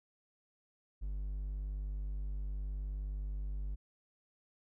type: tone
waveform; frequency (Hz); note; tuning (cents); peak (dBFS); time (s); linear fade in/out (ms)
triangle; 49.62; G1; +22; -34; 1.01-3.76; 20
effects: none